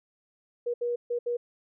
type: tone bursts at uneven times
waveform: sine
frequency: 480.1 Hz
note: B4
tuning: 49 cents flat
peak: -26 dBFS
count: 4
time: 0.66-0.74 / 0.81-0.96 / 1.1-1.19 / 1.26-1.37 s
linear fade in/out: 10 ms
effects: none